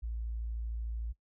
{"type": "tone", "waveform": "sine", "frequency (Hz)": 56.6, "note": "A1", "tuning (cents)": 50, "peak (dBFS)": -34, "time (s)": [0.02, 1.13], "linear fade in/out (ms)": 20, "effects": ["noise-tail reverb RT60 0.1 s tail -19 dB re dry"]}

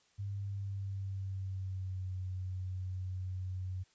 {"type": "tone with pitch glide", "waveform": "sine", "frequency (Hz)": [99.9, 92.67], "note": ["G2", "F#2"], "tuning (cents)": [33, 3], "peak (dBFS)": -36, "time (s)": [0.18, 3.84], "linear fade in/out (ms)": 20, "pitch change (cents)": -130, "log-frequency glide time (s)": [0.39, 2.15], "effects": ["white hiss -70 dBFS RMS until 3.94 s", "resampled to 16000 Hz"]}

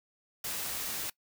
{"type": "noise", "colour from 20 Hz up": "white", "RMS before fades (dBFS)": -36, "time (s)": [0.44, 1.1], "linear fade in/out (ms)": 5, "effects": ["noise-tail reverb RT60 0.1 s tail -22 dB re dry"]}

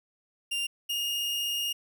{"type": "tone pair in turn", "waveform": "40% pulse", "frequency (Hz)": [2794, 2844], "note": ["F7", "F7"], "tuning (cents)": [0, 31], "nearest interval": "unison", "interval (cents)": 31, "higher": "second", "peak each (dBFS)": -27, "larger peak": "neither", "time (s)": [[0.51, 0.67], [0.89, 1.73]], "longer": "second", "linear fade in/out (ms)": 10, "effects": []}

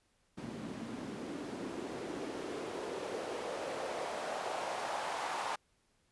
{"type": "noise with band-pass filter sweep", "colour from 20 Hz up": "white", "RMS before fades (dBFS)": -40, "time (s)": [0.37, 5.56], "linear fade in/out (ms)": 10, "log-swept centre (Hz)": [210, 900], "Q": 2.1, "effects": ["pink hiss -74 dBFS RMS until 6.11 s", "resampled to 24000 Hz"]}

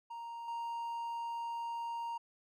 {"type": "tone with level steps", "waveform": "triangle", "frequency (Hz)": 932.3, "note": "A#5", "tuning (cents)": 0, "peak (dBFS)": [-40, -35], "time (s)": [0.1, 2.18], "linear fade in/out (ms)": 10, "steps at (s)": 0.48, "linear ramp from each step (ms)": 2, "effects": []}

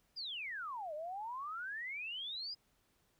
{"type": "exponential two-way sweep", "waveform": "sine", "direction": "down then up", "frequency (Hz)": [5050, 587.3, 5050], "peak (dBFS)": -40, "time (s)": [0.16, 2.55], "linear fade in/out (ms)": 20, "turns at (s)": 0.94, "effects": ["pink hiss -75 dBFS RMS until 3.19 s"]}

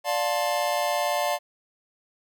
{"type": "chord", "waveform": "square", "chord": "D minor seventh", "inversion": "none", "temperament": "just", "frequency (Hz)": [587.3, 704.8, 881, 1057.2], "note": ["D5", "F5", "A5", "C6"], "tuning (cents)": [0, 16, 2, 18], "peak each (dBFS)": [-28, -28, -31, -34], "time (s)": [0.04, 1.39], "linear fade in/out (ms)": 50, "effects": []}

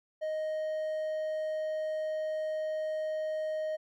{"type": "tone", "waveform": "triangle", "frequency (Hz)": 623, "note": "D#5", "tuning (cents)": 2, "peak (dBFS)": -29, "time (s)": [0.21, 3.77], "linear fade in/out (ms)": 20, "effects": []}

